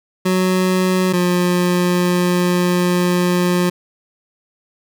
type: tone pair in turn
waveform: 25% pulse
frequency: 185 / 178.11 Hz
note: F#3 / F3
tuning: 0 / +34 cents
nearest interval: minor second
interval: 66 cents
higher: first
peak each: -10 dBFS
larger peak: neither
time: 0.25-1.13 / 1.13-3.7 s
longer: second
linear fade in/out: 10 ms
effects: none